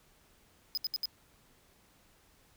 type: tone bursts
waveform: square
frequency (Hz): 5020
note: D#8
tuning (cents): +15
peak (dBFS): -31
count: 4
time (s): 0.75-1.056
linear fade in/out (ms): 0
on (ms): 24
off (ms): 70
effects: pink hiss -65 dBFS RMS until 2.56 s